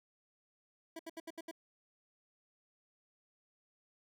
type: tone bursts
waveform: 25% pulse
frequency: 327.9 Hz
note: E4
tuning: 9 cents flat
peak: -39 dBFS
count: 6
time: 0.96-1.513 s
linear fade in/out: 5 ms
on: 33 ms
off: 71 ms
effects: none